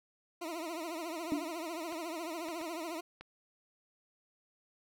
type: tone with vibrato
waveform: 20% pulse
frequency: 329.6 Hz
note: E4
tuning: in tune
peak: -33 dBFS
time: 0.41-3.01 s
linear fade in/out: 10 ms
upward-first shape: triangle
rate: 14 Hz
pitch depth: 140 cents each way
type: tone with exponential decay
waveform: sine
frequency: 293.7 Hz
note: D4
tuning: in tune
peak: -27 dBFS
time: 1.32-1.58 s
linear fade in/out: 0 ms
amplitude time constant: 56 ms
type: clicks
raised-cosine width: 0.3 ms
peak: -31 dBFS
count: 4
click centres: 1.924 / 2.486 / 2.614 / 3.21 s
effects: none